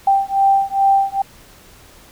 sine beating tone pair, 784 / 786.4 Hz, G5 / G5, 0 / +5 cents, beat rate 2.4 Hz, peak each -15 dBFS, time 0.07-1.22 s, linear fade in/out 5 ms, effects pink hiss -45 dBFS RMS until 2.11 s

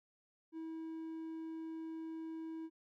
triangle tone, 323 Hz, E4, 35 cents flat, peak -40 dBFS, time 0.52-2.7 s, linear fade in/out 50 ms, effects none

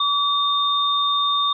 sine tone pair together, 1147 / 3641 Hz, D6 / A#7, -41 / -41 cents, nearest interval octave + minor sixth, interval 2000 cents, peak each -20 dBFS, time 0-1.53 s, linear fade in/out 5 ms, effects none

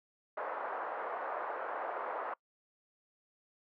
pink band-pass noise, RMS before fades -39 dBFS, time 0.37-2.34 s, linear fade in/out 5 ms, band 530 to 1400 Hz, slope 24 dB/octave, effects noise-tail reverb RT60 0.1 s tail -25 dB re dry

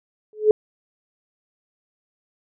sine tone with exponential growth, 427.2 Hz, G#4, 49 cents sharp, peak -6 dBFS, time 0.33-0.51 s, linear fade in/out 1 ms, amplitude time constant 37 ms, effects none

